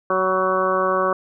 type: harmonic tone with a mistuned harmonic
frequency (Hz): 187.1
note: F#3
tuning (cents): +20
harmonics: 1 / 2 / 3 / 4 / 5 / 6 / 7 / 8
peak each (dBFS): -32 / -24 / -22 / -31 / -30 / -21 / -28 / -29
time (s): 0.1-1.13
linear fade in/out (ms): 2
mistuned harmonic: 5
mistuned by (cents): +40
effects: none